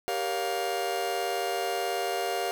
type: chord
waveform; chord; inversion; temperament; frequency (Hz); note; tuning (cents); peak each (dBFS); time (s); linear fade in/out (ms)
40% pulse; G half-diminished seventh; none; just; 392 / 470.4 / 564.5 / 705.6; G4 / Bb4 / Db5 / F5; 0 / +16 / +31 / +18; -33 / -34 / -36 / -30; 0.08-2.51; 0
effects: none